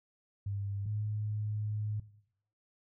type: tone pair in turn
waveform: sine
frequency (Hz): 100 / 105.95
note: G2 / G#2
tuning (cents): +35 / +35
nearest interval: minor second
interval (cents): 100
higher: second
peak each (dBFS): -33 / -32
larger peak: second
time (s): 0.46-0.86 / 0.86-2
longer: second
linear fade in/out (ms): 5
effects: noise-tail reverb RT60 0.7 s tail -17 dB re dry